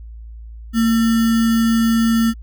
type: tone with sample-and-hold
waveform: sine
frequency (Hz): 228.1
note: A#3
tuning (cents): -37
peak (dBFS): -12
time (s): 0.73-2.34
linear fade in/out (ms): 50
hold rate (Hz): 1575
effects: added 56 Hz sine -32 dBFS peak until 2.42 s